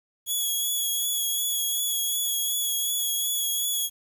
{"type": "tone with vibrato", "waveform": "5% pulse", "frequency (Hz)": 3361, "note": "G#7", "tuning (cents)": 20, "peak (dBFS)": -17, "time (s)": [0.26, 3.9], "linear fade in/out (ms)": 50, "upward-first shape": "triangle", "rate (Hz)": 2.7, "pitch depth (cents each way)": 26, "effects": ["9-bit"]}